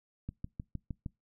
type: click train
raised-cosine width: 5 ms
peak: -25 dBFS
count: 6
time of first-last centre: 0.29-1.062 s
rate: 6.48 Hz
effects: noise-tail reverb RT60 0.2 s tail -24 dB re dry